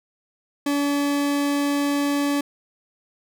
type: tone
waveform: 40% pulse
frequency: 285.7 Hz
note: D4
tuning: 48 cents flat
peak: -19 dBFS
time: 0.66-2.41 s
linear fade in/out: 5 ms
effects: none